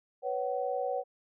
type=chord; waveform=sine; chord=B suspended second; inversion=none; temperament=equal with one note detuned; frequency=493.9 / 554.4 / 754.2 Hz; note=B4 / C#5 / F#5; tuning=0 / 0 / +33 cents; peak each=-34 dBFS; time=0.22-1.04 s; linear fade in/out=50 ms; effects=none